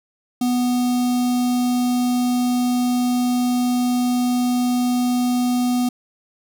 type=tone with notch filter; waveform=square; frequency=246.9 Hz; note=B3; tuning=in tune; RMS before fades=-19 dBFS; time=0.41-5.89 s; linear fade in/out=5 ms; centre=1800 Hz; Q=0.67; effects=none